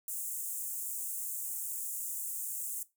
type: high-pass noise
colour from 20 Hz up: pink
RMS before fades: -38 dBFS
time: 0.08-2.83 s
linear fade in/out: 2 ms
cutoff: 7300 Hz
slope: 48 dB/octave
effects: noise-tail reverb RT60 0.2 s tail -17 dB re dry